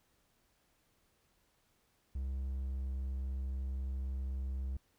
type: tone with pitch glide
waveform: triangle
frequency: 66.4 to 65.98 Hz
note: C2 to C2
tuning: +26 to +15 cents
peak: -33 dBFS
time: 2.15-4.77 s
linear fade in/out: 5 ms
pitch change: -11 cents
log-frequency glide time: 2.43-2.8 s
effects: pink hiss -74 dBFS RMS until 4.98 s